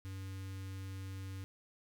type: tone with notch filter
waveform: square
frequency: 95.8 Hz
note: G2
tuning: 39 cents flat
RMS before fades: -44 dBFS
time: 0.05-1.44 s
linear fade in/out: 0 ms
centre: 680 Hz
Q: 0.69
effects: none